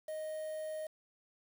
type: tone with quantisation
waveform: triangle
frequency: 622.3 Hz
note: D#5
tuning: in tune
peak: -36 dBFS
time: 0.08-0.87 s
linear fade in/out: 5 ms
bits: 9
effects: none